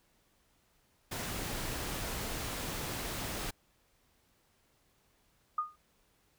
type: noise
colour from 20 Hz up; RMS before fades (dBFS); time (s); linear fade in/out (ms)
pink; -38; 1.11-3.51; 10
type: tone with exponential decay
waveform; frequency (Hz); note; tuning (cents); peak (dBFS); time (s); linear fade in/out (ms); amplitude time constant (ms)
sine; 1228; D#6; -23; -26; 5.58-5.76; 5; 39
effects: pink hiss -71 dBFS RMS until 6.38 s